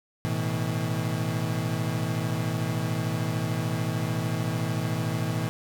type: chord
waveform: 35% pulse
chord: A suspended second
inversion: none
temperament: equal with one note detuned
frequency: 110 / 123.47 / 161.05 Hz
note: A2 / B2 / E3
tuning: 0 / 0 / -40 cents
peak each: -29 / -29 / -28 dBFS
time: 0.25-5.49 s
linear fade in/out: 0 ms
effects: none